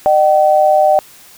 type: tone pair together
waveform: sine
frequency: 607 / 764.8 Hz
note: D#5 / G5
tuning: -43 / -43 cents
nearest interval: major third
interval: 400 cents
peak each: -10 dBFS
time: 0.06-0.99 s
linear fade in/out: 0 ms
effects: white hiss -41 dBFS RMS until 1.37 s